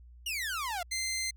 sawtooth exponential sweep, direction down, 2960 to 668 Hz, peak -29 dBFS, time 0.26-0.83 s, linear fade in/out 5 ms
15% pulse tone, 2079 Hz, C7, 12 cents flat, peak -25 dBFS, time 0.91-1.31 s, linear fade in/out 10 ms
effects added 60 Hz sine -50 dBFS peak until 1.36 s

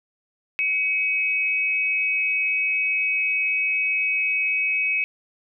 sine tone pair together, 2248 / 2547 Hz, C#7 / D#7, +24 / +40 cents, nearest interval major second, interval 216 cents, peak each -25 / -21 dBFS, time 0.59-5.04 s, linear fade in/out 0 ms, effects none

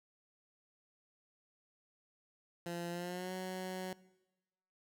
15% pulse tone with pitch glide, 172.2 to 185.63 Hz, F3 to F#3, -24 to +6 cents, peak -33 dBFS, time 2.66-3.93 s, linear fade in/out 2 ms, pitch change +130 cents, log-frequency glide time 2.9-3.33 s, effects noise-tail reverb RT60 1.0 s tail -20 dB re dry

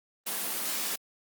white high-pass noise, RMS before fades -32 dBFS, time 0.26-0.96 s, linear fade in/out 10 ms, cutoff 170 Hz, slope 96 dB/octave, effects Opus 24 kbps

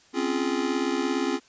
square chord, Db major seventh, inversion third, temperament just, 259.9 / 277.2 / 346.5 / 415.8 Hz, C4 / Db4 / F4 / Ab4, -11 / 0 / -14 / +2 cents, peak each -30 / -30 / -30 / -32 dBFS, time 0.13-1.4 s, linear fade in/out 50 ms, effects white hiss -57 dBFS RMS until 1.48 s + resampled to 16000 Hz

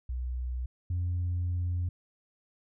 sine tone pair in turn, 62.3 / 88.29 Hz, B1 / F2, +16 / +19 cents, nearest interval tritone, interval 603 cents, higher second, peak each -30 / -26 dBFS, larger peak second, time 0.09-0.66 / 0.9-1.89 s, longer second, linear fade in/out 5 ms, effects tanh soft clip ceiling -25 dBFS

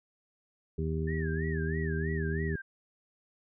harmonic tone, 79.5 Hz, D#2, 38 cents sharp, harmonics 1 / 2 / 3 / 4 / 5, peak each -33 / -33 / -40 / -45 / -36 dBFS, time 0.78-2.56 s, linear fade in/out 5 ms
sine tone with vibrato, 1749 Hz, A6, 11 cents flat, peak -39 dBFS, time 1.07-2.62 s, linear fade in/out 10 ms, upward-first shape sine, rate 3.1 Hz, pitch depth 180 cents each way
effects none

